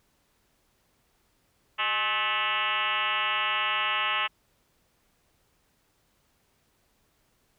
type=tone with frequency modulation; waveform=sine; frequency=1975 Hz; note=B6; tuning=in tune; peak=-24 dBFS; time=1.78-4.28 s; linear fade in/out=20 ms; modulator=227 Hz; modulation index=4.7; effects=pink hiss -69 dBFS RMS until 7.58 s